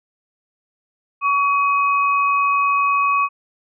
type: tone pair together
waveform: sine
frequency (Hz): 1128 / 2532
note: C#6 / D#7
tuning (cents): +30 / +30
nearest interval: octave + major second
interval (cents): 1400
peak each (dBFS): -15 / -22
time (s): 1.21-3.29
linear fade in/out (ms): 50
effects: none